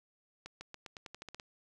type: accelerating click train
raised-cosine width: 0.2 ms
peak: -28 dBFS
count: 11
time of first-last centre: 0.46-1.398 s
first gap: 150 ms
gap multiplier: 0.89
effects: none